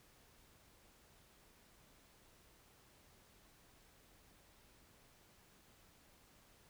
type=silence; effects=pink hiss -67 dBFS RMS until 6.69 s